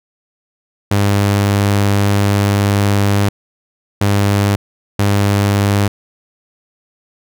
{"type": "tone bursts at uneven times", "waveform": "sawtooth", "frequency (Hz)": 100.9, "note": "G#2", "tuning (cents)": -49, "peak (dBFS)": -7, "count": 3, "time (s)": [[0.91, 3.29], [4.01, 4.56], [4.99, 5.88]], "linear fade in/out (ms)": 5, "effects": []}